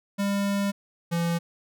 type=tone pair in turn; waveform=square; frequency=200 / 169.64 Hz; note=G3 / E3; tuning=+35 / +50 cents; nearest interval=minor third; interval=285 cents; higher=first; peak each=-24 dBFS; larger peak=neither; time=0.18-0.72 / 1.11-1.39 s; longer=first; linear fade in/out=20 ms; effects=none